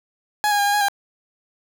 30% pulse tone with pitch steps, 838 / 821 / 809 / 814 / 829 / 802 Hz, G#5 / G#5 / G#5 / G#5 / G#5 / G5, +15 / -20 / -46 / -35 / -3 / +39 cents, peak -14 dBFS, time 0.44-0.884 s, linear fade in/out 0 ms, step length 74 ms, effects none

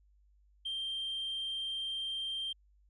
sine tone, 3165 Hz, G7, 16 cents sharp, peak -33 dBFS, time 0.65-2.53 s, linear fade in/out 10 ms, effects tanh soft clip ceiling -32 dBFS + added 50 Hz sine -63 dBFS peak until 2.89 s

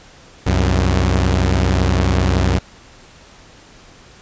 sawtooth tone pair together, 65.24 / 92.5 Hz, C2 / F#2, -4 / 0 cents, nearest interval tritone, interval 604 cents, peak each -12 / -12 dBFS, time 0.46-2.59 s, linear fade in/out 10 ms, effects pink hiss -44 dBFS RMS until 4.21 s + resampled to 16000 Hz

